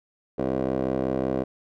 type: tone with band-pass filter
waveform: 15% pulse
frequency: 65.41 Hz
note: C2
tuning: in tune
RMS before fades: -26 dBFS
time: 0.38-1.44 s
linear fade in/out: 10 ms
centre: 440 Hz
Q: 5.9
effects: none